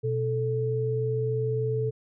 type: tone pair together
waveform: sine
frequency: 123.47 / 438.3 Hz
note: B2 / A4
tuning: 0 / -7 cents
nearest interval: octave + minor seventh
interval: 2193 cents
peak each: -27 dBFS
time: 0.03-1.91 s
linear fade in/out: 20 ms
effects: none